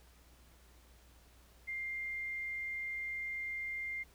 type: tone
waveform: sine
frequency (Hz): 2100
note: C7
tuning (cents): +6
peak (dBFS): -37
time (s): 1.67-4.04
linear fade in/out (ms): 20
effects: added 60 Hz sine -61 dBFS peak until 4.14 s + pink hiss -65 dBFS RMS until 4.14 s